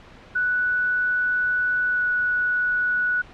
sine tone with pitch glide, 1480 to 1471.5 Hz, F#6 to F#6, 0 to -10 cents, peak -19 dBFS, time 0.35-3.22 s, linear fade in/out 10 ms, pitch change -10 cents, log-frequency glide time 1.88-2.04 s, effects pink hiss -46 dBFS RMS until 3.33 s + low-pass 3000 Hz 12 dB/octave

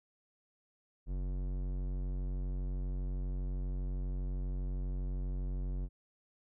square tone with low-pass filter, 46.25 Hz, F#1, in tune, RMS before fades -36 dBFS, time 1.06-5.89 s, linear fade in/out 50 ms, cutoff 360 Hz, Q 0.51, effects none

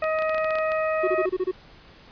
harmonic tone, 630 Hz, D#5, 21 cents sharp, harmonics 1 / 2 / 3 / 4, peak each -23 / -29 / -33 / -35 dBFS, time 0.02-1.26 s, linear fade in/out 5 ms
clicks, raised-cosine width 0.2 ms, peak -18 dBFS, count 11, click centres 0.041 / 0.188 / 0.222 / 0.295 / 0.346 / 0.381 / 0.445 / 0.507 / 0.555 / 0.586 / 0.719 s
triangle tone bursts, 370 Hz, F#4, in tune, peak -19 dBFS, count 7, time 1.03-1.515 s, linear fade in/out 10 ms, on 47 ms, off 26 ms
effects pink hiss -50 dBFS RMS until 2.11 s + resampled to 11025 Hz

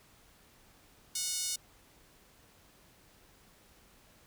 5% pulse tone with high-pass filter, 732 Hz, F#5, 19 cents flat, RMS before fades -35 dBFS, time 1.15-1.56 s, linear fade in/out 5 ms, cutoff 4700 Hz, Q 0.79, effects pink hiss -62 dBFS RMS until 4.26 s

